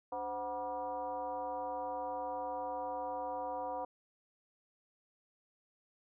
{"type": "tone with frequency modulation", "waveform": "sine", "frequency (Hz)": 740, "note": "F#5", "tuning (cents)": 0, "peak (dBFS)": -36, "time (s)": [0.12, 3.85], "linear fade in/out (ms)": 5, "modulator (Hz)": 224, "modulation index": 1.3, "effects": []}